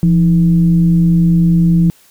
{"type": "tone with frequency modulation", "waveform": "sine", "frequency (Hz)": 170, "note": "F3", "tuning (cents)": -46, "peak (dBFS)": -7, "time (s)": [0.03, 1.9], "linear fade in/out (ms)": 0, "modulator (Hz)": 145, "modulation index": 0.38, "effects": ["white hiss -48 dBFS RMS until 2.1 s"]}